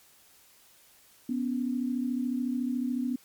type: tone pair together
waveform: sine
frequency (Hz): 246.9 / 280.8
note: B3 / C#4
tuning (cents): 0 / +22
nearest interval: major second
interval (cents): 222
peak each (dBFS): -28 / -33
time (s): 1.29-3.16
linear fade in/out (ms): 5
effects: white hiss -59 dBFS RMS until 3.24 s + MP3 96 kbps